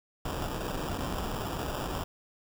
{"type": "noise with sample-and-hold", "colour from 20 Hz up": "pink", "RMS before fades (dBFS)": -34, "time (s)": [0.25, 2.04], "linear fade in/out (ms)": 5, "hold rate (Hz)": 2100, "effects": []}